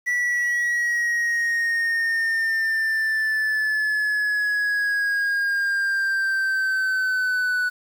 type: linear sweep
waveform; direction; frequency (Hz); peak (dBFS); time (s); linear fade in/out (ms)
triangle; down; 1957 to 1480; -18; 0.06-7.7; 20
effects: 8-bit